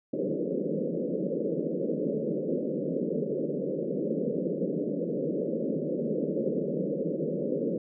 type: band-pass noise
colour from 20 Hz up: white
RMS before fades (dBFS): -30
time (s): 0.13-7.78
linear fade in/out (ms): 5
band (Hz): 150 to 560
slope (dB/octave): 96
effects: none